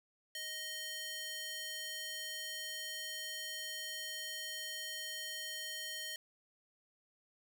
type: tone with high-pass filter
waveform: square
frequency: 622.3 Hz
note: D#5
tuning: in tune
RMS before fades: -43 dBFS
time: 0.35-6.16 s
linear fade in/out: 2 ms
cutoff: 2500 Hz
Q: 1.1
effects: none